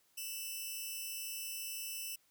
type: tone pair together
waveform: 5% pulse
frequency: 2658 / 2968 Hz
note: E7 / F#7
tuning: +14 / +5 cents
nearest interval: major second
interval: 191 cents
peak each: -33 / -36 dBFS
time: 0.17-2.16 s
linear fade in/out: 10 ms
effects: white hiss -72 dBFS RMS until 2.3 s